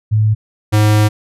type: tone pair in turn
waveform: sine / square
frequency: 107.8 / 106.19 Hz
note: A2 / G#2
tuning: -35 / +39 cents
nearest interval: unison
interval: 26 cents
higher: first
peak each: -9 dBFS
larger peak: neither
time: 0.11-0.35 / 0.72-1.09 s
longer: second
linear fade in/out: 20 ms
effects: resampled to 32000 Hz